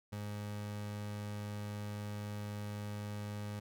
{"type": "tone", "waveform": "30% pulse", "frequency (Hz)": 103.83, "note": "G#2", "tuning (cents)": 0, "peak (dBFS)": -37, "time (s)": [0.12, 3.6], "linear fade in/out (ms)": 10, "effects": []}